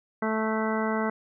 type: harmonic tone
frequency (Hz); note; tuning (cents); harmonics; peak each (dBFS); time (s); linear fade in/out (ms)
219.3; A3; -6; 1 / 2 / 3 / 4 / 5 / 6 / 7 / 9; -28 / -31 / -33 / -34 / -35 / -36 / -36 / -38; 0.22-1.1; 5
effects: none